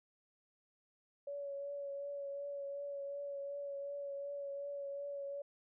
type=tone with vibrato; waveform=sine; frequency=564 Hz; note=C#5; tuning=30 cents sharp; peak=-40 dBFS; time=1.27-5.42 s; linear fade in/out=5 ms; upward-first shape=triangle; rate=2.7 Hz; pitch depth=23 cents each way; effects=none